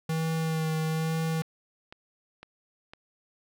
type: tone with vibrato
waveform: square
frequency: 160 Hz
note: D#3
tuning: 49 cents sharp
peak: -27 dBFS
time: 0.09-1.42 s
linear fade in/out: 5 ms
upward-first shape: sine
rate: 1.1 Hz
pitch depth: 18 cents each way
type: click train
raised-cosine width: 0.3 ms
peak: -28 dBFS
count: 4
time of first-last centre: 1.42-2.935 s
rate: 1.98 Hz
effects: none